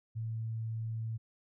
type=tone; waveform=sine; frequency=112.3 Hz; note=A2; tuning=36 cents sharp; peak=-34 dBFS; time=0.15-1.18 s; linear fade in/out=20 ms; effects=none